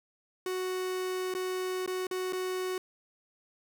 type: tone with dropouts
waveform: 45% pulse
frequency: 370 Hz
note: F#4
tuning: in tune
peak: -31 dBFS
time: 0.46-2.78 s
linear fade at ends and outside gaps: 2 ms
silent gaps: 1.34-1.349 / 1.862-1.876 / 2.069-2.111 / 2.325-2.331 s
effects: none